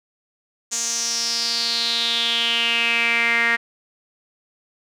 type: tone with band-pass filter sweep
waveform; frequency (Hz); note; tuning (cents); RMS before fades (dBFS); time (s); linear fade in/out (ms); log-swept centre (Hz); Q
sawtooth; 233.1; A#3; 0; -21; 0.71-3.57; 20; 6800 to 1900; 6
effects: none